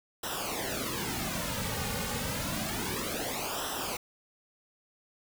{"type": "noise with flanger", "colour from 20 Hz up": "pink", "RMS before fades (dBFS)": -34, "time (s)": [0.23, 3.97], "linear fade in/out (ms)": 5, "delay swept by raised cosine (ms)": [0.44, 3.04], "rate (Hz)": 0.29, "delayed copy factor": -0.8, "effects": []}